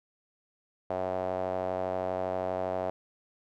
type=tone with band-pass filter; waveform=sawtooth; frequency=92.5 Hz; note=F#2; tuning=in tune; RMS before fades=-32 dBFS; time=0.9-2.9 s; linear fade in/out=0 ms; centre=650 Hz; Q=4.1; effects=none